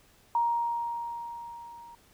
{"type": "tone with level ramp", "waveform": "sine", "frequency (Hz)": 939, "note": "A#5", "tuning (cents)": 12, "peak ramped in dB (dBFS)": [-22, -46], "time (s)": [0.35, 1.95], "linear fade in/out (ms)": 2, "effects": ["pink hiss -61 dBFS RMS until 2.13 s"]}